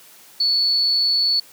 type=tone with amplitude modulation; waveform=sine; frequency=4435 Hz; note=C#8; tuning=in tune; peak=-14 dBFS; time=0.4-1.4 s; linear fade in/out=5 ms; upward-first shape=sine; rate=177 Hz; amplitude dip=30%; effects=white hiss -47 dBFS RMS until 1.52 s + high-pass 150 Hz 12 dB/octave